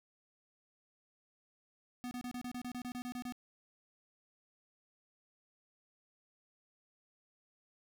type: tone bursts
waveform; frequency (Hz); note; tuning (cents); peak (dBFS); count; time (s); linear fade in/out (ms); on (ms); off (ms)
square; 246.9; B3; 0; -40; 13; 2.04-3.323; 0; 71; 30
effects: none